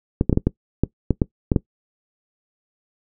clicks, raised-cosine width 3 ms, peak -3 dBFS, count 10, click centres 0.211 / 0.296 / 0.328 / 0.374 / 0.47 / 0.836 / 1.107 / 1.218 / 1.518 / 1.562 s, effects noise-tail reverb RT60 0.1 s tail -20 dB re dry

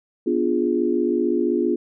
sine chord, B diminished seventh, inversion none, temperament equal, 246.9 / 293.7 / 349.2 / 415.3 Hz, B3 / D4 / F4 / Ab4, 0 / 0 / 0 / 0 cents, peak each -24 / -25 / -21 / -25 dBFS, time 0.26-1.76 s, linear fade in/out 10 ms, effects none

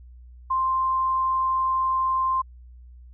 sine tone, 1048 Hz, C6, 2 cents sharp, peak -20 dBFS, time 0.5-2.42 s, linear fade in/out 10 ms, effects added 61 Hz sine -43 dBFS peak until 3.13 s

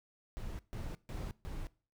brown noise bursts, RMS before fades -41 dBFS, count 4, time 0.37-1.67 s, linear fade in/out 0 ms, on 220 ms, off 140 ms, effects noise-tail reverb RT60 0.4 s tail -21 dB re dry

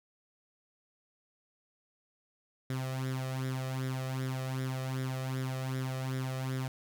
sawtooth tone with flanger, 130.81 Hz, C3, in tune, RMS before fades -35 dBFS, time 2.7-6.68 s, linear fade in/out 2 ms, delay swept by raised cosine 0.55 to 1.65 ms, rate 2.6 Hz, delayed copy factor +0.65, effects none

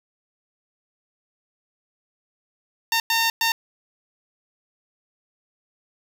10% pulse tone bursts at uneven times, 912 Hz, A#5, 38 cents flat, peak -10 dBFS, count 3, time 2.92-3 / 3.1-3.3 / 3.41-3.52 s, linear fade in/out 2 ms, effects 7-bit

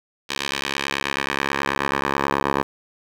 10% pulse tone with band-pass filter sweep, 69.3 Hz, C#2, in tune, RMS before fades -24 dBFS, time 0.29-2.63 s, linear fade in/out 10 ms, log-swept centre 3600 to 920 Hz, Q 1.1, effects 7-bit

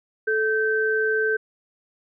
sine tone pair together, 436.3 / 1549.4 Hz, A4 / G6, -15 / -21 cents, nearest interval octave + minor seventh, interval 2194 cents, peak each -22 / -22 dBFS, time 0.27-1.37 s, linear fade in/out 10 ms, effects none

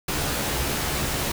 pink noise with comb filter, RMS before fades -26 dBFS, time 0.08-1.32 s, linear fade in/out 5 ms, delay 14 ms, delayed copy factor +0.55, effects none

